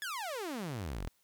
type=exponential sweep; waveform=sawtooth; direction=down; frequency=1755 to 36.95 Hz; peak=-33 dBFS; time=0.02-1.08 s; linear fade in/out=0 ms; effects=white hiss -72 dBFS RMS until 1.23 s